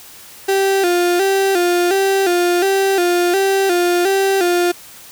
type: tone with vibrato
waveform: 35% pulse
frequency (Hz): 370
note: F#4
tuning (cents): 0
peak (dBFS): -11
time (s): 0.48-4.72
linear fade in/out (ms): 10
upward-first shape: square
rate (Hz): 1.4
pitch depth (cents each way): 88
effects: white hiss -39 dBFS RMS until 5.11 s